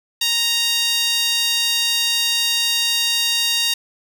sawtooth tone with high-pass filter, 932 Hz, A#5, 1 cent flat, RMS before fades -19 dBFS, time 0.21-3.74 s, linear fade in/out 5 ms, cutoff 3500 Hz, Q 2.4, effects none

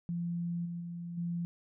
sine tone with level steps, 171.8 Hz, F3, 28 cents flat, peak -32 / -36 / -38 / -32 dBFS, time 0.09-1.45 s, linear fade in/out 0 ms, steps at 0.65 / 0.8 / 1.17 s, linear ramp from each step 10 ms, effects none

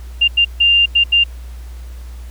sine tone bursts at uneven times, 2794 Hz, F7, in tune, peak -8 dBFS, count 5, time 0.21-0.28 / 0.37-0.45 / 0.6-0.86 / 0.95-1.04 / 1.12-1.24 s, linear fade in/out 10 ms, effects added 60 Hz sine -28 dBFS peak until 2.3 s + pink hiss -46 dBFS RMS until 2.3 s

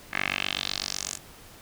10% pulse tone with band-pass filter sweep, 48 Hz, G1, 36 cents flat, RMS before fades -31 dBFS, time 0.11-1.19 s, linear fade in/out 50 ms, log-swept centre 1900 to 7700 Hz, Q 3, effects pink hiss -49 dBFS RMS until 1.61 s

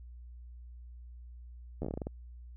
slowing click train, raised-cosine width 2 ms, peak -23 dBFS, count 10, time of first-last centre 1.82-2.07 s, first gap 12 ms, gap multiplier 1.2, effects added 60 Hz sine -46 dBFS peak until 2.56 s

